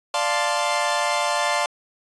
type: chord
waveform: sawtooth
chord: D minor seventh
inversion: none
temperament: equal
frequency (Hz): 587.3 / 698.5 / 880 / 1046.5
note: D5 / F5 / A5 / C6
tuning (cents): 0 / 0 / 0 / 0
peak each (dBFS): -22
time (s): 0.14-1.66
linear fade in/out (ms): 2
effects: resampled to 22050 Hz

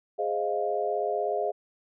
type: chord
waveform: sine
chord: F minor seventh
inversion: first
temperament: equal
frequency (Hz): 415.3 / 523.3 / 622.3 / 698.5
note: Ab4 / C5 / Eb5 / F5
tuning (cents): 0 / 0 / 0 / 0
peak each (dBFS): -30 / -34 / -31 / -30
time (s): 0.18-1.52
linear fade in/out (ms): 20
effects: none

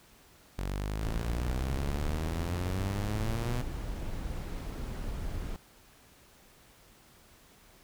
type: exponential sweep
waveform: sawtooth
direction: up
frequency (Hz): 46.25 to 124.7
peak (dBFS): -28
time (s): 0.58-3.62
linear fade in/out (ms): 10
type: noise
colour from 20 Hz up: brown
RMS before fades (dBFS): -36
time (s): 1.02-5.56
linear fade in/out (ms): 0
effects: pink hiss -59 dBFS RMS until 7.83 s

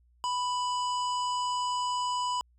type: harmonic tone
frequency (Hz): 991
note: B5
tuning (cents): +6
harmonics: 1 / 3 / 5 / 7 / 8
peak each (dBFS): -28 / -38 / -42 / -45 / -46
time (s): 0.24-2.41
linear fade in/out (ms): 0
effects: added 60 Hz sine -61 dBFS peak until 2.58 s

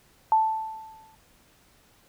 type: tone with exponential decay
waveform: sine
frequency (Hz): 880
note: A5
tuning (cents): 0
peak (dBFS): -15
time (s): 0.32-1.15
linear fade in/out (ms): 1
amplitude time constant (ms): 180
effects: pink hiss -60 dBFS RMS until 2.08 s

